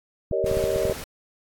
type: clicks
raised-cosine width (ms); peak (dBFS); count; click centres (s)
5; -17; 8; 0.313 / 0.443 / 0.514 / 0.571 / 0.64 / 0.761 / 0.853 / 0.897
type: chord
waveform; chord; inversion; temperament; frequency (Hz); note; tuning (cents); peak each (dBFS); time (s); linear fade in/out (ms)
sine; Eb dominant seventh; first; just; 388.9 / 466.7 / 560 / 622.3; G4 / Bb4 / Db5 / Eb5; -14 / +2 / +18 / 0; -27; 0.32-0.93; 5
type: noise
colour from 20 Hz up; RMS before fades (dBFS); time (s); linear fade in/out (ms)
pink; -36; 0.46-1.04; 2
effects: AAC 64 kbps